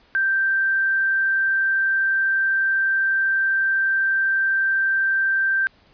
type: tone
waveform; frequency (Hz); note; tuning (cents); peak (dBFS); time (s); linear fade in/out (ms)
sine; 1568; G6; 0; -17; 0.15-5.67; 0
effects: pink hiss -56 dBFS RMS until 5.93 s + resampled to 11025 Hz